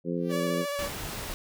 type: harmonic tone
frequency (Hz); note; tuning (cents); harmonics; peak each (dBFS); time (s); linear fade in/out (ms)
86.5; F2; -16; 2 / 3 / 4 / 5 / 6; -31 / -33 / -34 / -35 / -36; 0.04-0.66; 50
type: tone with exponential growth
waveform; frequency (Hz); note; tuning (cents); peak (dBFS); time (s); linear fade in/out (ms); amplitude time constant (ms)
5% pulse; 392; G4; 0; -33; 0.13-0.32; 5; 41
type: tone with vibrato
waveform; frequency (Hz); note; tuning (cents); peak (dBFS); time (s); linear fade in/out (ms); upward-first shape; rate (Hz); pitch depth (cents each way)
sawtooth; 573; D5; -43; -26; 0.29-0.9; 50; square; 14; 19
type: noise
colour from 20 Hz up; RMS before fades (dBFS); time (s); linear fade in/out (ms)
pink; -36; 0.79-1.34; 0
effects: none